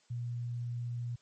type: tone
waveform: sine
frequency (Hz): 120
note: B2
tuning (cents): -49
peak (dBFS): -34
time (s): 0.1-1.16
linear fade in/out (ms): 10
effects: white hiss -68 dBFS RMS until 1.21 s + MP3 32 kbps